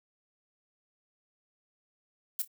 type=noise with echo; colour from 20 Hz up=violet; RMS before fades=-31 dBFS; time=2.39-2.42 s; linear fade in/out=2 ms; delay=28 ms; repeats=2; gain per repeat=-14 dB; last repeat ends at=2.476 s; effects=none